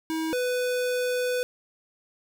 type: tone pair in turn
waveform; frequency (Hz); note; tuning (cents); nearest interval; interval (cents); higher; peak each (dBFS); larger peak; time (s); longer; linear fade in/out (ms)
square; 320.4 / 497.7; E4 / B4; -49 / +13; minor sixth; 762; second; -27 / -25; second; 0.1-0.33 / 0.33-1.43; second; 0
effects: none